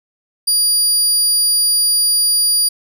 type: tone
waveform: 25% pulse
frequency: 4800 Hz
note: D8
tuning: 37 cents sharp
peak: -7 dBFS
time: 0.47-2.69 s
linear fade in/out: 10 ms
effects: none